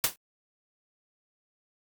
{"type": "noise with exponential decay", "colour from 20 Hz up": "white", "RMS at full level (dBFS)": -20, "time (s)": [0.04, 0.16], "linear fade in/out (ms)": 1, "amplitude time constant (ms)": 25, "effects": ["Opus 48 kbps"]}